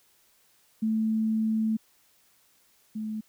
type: tone pair in turn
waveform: sine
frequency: 220 / 216.6 Hz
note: A3 / A3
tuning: 0 / -27 cents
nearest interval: unison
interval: 27 cents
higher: first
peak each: -23 / -30 dBFS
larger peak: first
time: 0.82-1.77 / 2.95-3.21 s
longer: first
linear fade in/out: 10 ms
effects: white hiss -64 dBFS RMS until 3.28 s